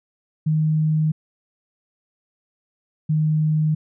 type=tone pair in turn; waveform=sine; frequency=155.56 / 154.72 Hz; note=D#3 / D#3; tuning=0 / -9 cents; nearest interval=unison; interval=9 cents; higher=first; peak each=-16 dBFS; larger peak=neither; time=0.46-1.12 / 3.09-3.75 s; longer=neither; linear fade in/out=10 ms; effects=none